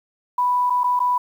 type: tone with dropouts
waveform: sine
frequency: 987.8 Hz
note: B5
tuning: in tune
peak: -16 dBFS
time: 0.38-1.18 s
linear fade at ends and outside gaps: 5 ms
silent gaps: 0.699-0.703 / 0.835-0.841 / 0.993-1.001 s
effects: 8-bit